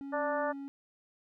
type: tone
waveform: triangle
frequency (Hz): 277.2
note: C#4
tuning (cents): 0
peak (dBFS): -37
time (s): 0.01-0.68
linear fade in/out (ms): 0
type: harmonic tone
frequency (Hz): 293.7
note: D4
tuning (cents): 0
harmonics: 2 / 3 / 4 / 5 / 6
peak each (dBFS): -32 / -36 / -38 / -40 / -42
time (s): 0.12-0.53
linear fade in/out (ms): 20
effects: none